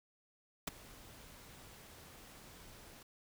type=noise with ADSR envelope; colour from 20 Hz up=pink; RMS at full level=-35 dBFS; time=0.67-3.03 s; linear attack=6 ms; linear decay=15 ms; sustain=-21 dB; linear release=5 ms; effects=none